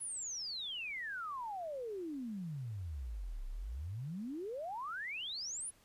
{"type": "exponential two-way sweep", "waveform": "sine", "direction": "down then up", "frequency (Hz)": [10600, 30.84, 10600], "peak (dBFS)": -39, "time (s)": [0, 5.71], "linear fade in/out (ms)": 20, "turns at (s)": 3.47, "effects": ["pink hiss -67 dBFS RMS until 5.84 s", "resampled to 32000 Hz"]}